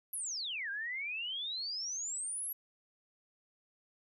sine exponential two-way sweep, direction down then up, 11740 to 1573 to 11740 Hz, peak -36 dBFS, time 0.13-2.53 s, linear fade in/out 5 ms, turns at 0.7 s, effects none

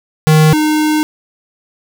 square tone pair in turn, 155.56 / 306.3 Hz, D#3 / D#4, 0 / -27 cents, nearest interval octave, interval 1173 cents, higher second, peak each -6 / -11 dBFS, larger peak first, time 0.27-0.53 / 0.53-1.03 s, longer second, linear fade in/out 0 ms, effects none

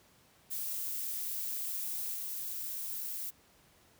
violet noise with level steps, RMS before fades -37 / -39 dBFS, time 0.5-3.31 s, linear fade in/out 20 ms, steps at 2.14 s, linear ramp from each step 2 ms, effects pink hiss -64 dBFS RMS until 3.99 s + high-pass 60 Hz 12 dB/octave

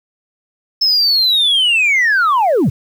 sine linear sweep, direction down, 5274 to 92.5 Hz, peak -8 dBFS, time 0.81-2.7 s, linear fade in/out 10 ms, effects tanh soft clip ceiling -8 dBFS + 7-bit

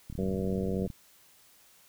click train, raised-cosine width 5 ms, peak -28 dBFS, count 31, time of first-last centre 0.1-0.902 s, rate 37.4 Hz
harmonic tone, 95.2 Hz, F#2, 50 cents sharp, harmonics 1 / 2 / 3 / 4 / 5 / 6 / 7, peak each -38 / -31 / -41 / -36 / -36 / -42 / -45 dBFS, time 0.18-0.87 s, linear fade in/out 10 ms
effects white hiss -60 dBFS RMS until 1.88 s

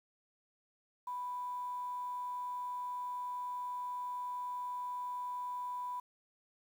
sine tone with quantisation, 989 Hz, B5, 2 cents sharp, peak -37 dBFS, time 1.07-6 s, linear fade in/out 5 ms, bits 10, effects none

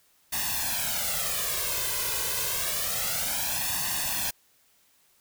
white noise with flanger, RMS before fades -29 dBFS, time 0.32-4.31 s, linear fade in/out 10 ms, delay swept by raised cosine 1.1 to 1.99 ms, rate 0.28 Hz, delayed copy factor +1, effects white hiss -64 dBFS RMS until 5.2 s

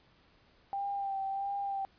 sine tone with vibrato, 789 Hz, G5, 11 cents sharp, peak -32 dBFS, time 0.73-1.85 s, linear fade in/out 0 ms, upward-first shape sine, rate 1.5 Hz, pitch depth 27 cents each way, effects pink hiss -65 dBFS RMS until 1.98 s + resampled to 11025 Hz

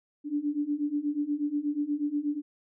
sine beating tone pair, 288 / 296.3 Hz, D4 / D4, -34 / +15 cents, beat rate 8.3 Hz, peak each -31 / -29 dBFS, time 0.24-2.42 s, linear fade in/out 50 ms, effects none

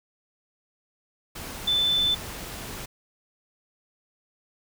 sine tone in noise, 3520 Hz, A7, in tune, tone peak -20 dBFS, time 1.67-2.15 s, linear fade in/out 10 ms, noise pink, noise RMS -37 dBFS, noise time 1.35-2.86 s, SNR +14 dB, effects none

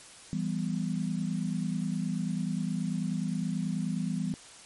sine chord, E minor, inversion none, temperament equal with one note detuned, 166.63 / 196 / 246.9 Hz, E3 / G3 / B3, +19 / 0 / 0 cents, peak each -32 / -32 / -35 dBFS, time 0.33-4.34 s, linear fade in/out 0 ms, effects white hiss -50 dBFS RMS until 4.65 s + MP3 48 kbps

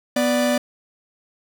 45% pulse tone pair together, 246.9 / 587.3 Hz, B3 / D5, 0 / 0 cents, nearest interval octave + minor third, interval 1500 cents, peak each -20 dBFS, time 0.16-0.58 s, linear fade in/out 5 ms, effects none

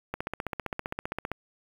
click train, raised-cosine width 0.5 ms, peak -16 dBFS, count 19, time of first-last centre 0.14-1.316 s, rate 15.3 Hz, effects 7-bit

